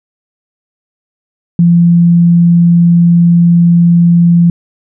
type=tone; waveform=sine; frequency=171.4 Hz; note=F3; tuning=32 cents flat; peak=-3 dBFS; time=1.59-4.5 s; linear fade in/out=2 ms; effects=none